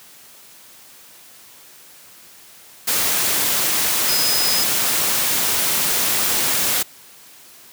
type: tone in noise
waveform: sine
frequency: 5060 Hz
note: D#8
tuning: 28 cents sharp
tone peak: -20 dBFS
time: 4.08-4.64 s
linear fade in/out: 10 ms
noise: white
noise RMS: -19 dBFS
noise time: 2.87-6.83 s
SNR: -4 dB
effects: white hiss -45 dBFS RMS until 7.72 s + high-pass 100 Hz 12 dB/octave